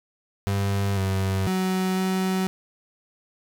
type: tone with pitch steps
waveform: 35% pulse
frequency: 99.2 / 95.9 / 186.8 / 187.9 Hz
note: G2 / G2 / F#3 / F#3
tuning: +21 / -37 / +17 / +27 cents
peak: -20 dBFS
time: 0.47-2.47 s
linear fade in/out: 0 ms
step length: 500 ms
effects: 8-bit